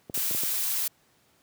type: clicks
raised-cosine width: 2 ms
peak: -24 dBFS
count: 5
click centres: 0.098 / 0.176 / 0.311 / 0.348 / 0.435 s
type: noise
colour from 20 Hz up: blue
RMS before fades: -28 dBFS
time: 0.14-0.88 s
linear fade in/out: 5 ms
effects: pink hiss -64 dBFS RMS until 1.42 s + high-pass 100 Hz 12 dB/octave